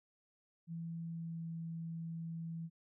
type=tone with pitch glide; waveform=sine; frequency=166.3 to 164.96 Hz; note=E3 to E3; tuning=+16 to +2 cents; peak=-40 dBFS; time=0.67-2.7 s; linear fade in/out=50 ms; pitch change=-14 cents; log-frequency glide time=1.03-1.47 s; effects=none